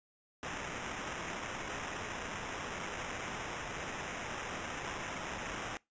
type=noise with sample-and-hold; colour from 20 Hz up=white; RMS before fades=-41 dBFS; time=0.43-5.77 s; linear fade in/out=0 ms; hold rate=4410 Hz; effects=noise-tail reverb RT60 0.2 s tail -22 dB re dry + resampled to 16000 Hz